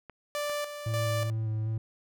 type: clicks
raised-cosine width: 0.5 ms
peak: -29 dBFS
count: 2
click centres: 0.097 / 0.497 s
type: tone with tremolo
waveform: sawtooth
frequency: 587.3 Hz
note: D5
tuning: in tune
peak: -26 dBFS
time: 0.35-1.3 s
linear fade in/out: 0 ms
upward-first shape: square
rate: 1.7 Hz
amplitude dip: 60%
type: tone with vibrato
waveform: triangle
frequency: 110 Hz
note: A2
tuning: in tune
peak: -26 dBFS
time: 0.86-1.78 s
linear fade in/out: 5 ms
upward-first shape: square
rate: 2.5 Hz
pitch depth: 15 cents each way
effects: none